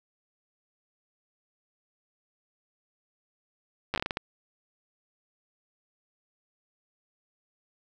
slowing click train, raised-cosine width 0.3 ms, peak -13 dBFS, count 9, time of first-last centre 3.94-4.171 s, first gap 9 ms, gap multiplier 1.32, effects none

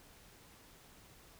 silence, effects pink hiss -60 dBFS RMS until 1.39 s

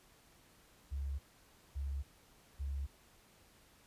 sine tone bursts, 69.3 Hz, C#2, in tune, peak -36 dBFS, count 3, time 0.91-2.87 s, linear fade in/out 20 ms, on 280 ms, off 560 ms, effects pink hiss -65 dBFS RMS until 3.86 s + resampled to 32000 Hz

